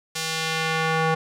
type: tone with band-pass filter sweep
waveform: square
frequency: 160.7 Hz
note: E3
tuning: 44 cents flat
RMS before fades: -24 dBFS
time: 0.15-1.15 s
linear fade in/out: 10 ms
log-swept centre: 5800 to 1000 Hz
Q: 0.76
effects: none